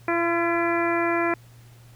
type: harmonic tone with a mistuned harmonic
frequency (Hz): 339.8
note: F4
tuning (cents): -47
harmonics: 1 / 2 / 3 / 4 / 5 / 6 / 7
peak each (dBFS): -24 / -27 / -29 / -30 / -31 / -32 / -32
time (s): 0.08-1.34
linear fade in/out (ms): 2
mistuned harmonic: 6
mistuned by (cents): -30
effects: added 118 Hz sine -47 dBFS peak until 1.95 s + pink hiss -56 dBFS RMS until 1.95 s